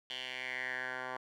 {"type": "tone with band-pass filter sweep", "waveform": "10% pulse", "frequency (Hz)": 127.9, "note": "C3", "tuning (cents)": -39, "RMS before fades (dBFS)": -40, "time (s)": [0.1, 1.17], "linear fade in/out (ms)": 2, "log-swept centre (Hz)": [3100, 1200], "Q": 4.5, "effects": []}